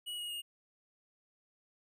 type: tone with pitch steps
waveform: square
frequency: 2918 / 2884 / 2851 Hz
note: F#7 / F#7 / F7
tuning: -25 / -45 / +35 cents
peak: -39 dBFS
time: 0.06-0.42 s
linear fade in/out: 20 ms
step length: 120 ms
effects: none